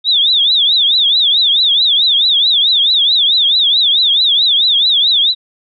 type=tone with vibrato; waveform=sine; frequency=3600 Hz; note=A7; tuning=39 cents sharp; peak=-8 dBFS; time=0.04-5.35 s; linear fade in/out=50 ms; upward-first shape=triangle; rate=4.6 Hz; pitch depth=210 cents each way; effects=none